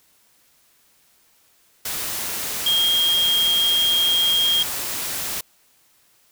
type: tone in noise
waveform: sine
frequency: 3235 Hz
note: G#7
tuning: 46 cents flat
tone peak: -16 dBFS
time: 2.66-4.63 s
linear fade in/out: 5 ms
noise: white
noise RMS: -27 dBFS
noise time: 1.85-5.41 s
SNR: +8 dB
effects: white hiss -59 dBFS RMS until 6.31 s